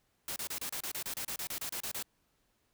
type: noise bursts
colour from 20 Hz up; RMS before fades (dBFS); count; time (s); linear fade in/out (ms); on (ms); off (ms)
white; -38; 16; 0.28-2.026; 2; 81; 30
effects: pink hiss -75 dBFS RMS until 2.73 s